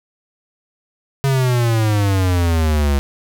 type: exponential sweep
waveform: square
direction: down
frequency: 138.59 to 68.9 Hz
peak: -14 dBFS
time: 1.24-2.99 s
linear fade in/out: 0 ms
effects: none